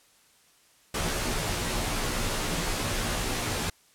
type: noise with comb filter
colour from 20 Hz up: pink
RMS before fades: -29 dBFS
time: 0.94-3.7 s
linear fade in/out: 5 ms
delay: 15 ms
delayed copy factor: -0.95
effects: white hiss -61 dBFS RMS until 3.94 s + low-pass 11000 Hz 12 dB/octave